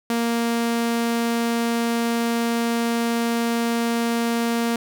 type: tone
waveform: sawtooth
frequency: 233.1 Hz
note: A#3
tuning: in tune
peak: -16 dBFS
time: 0.1-4.76 s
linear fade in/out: 2 ms
effects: none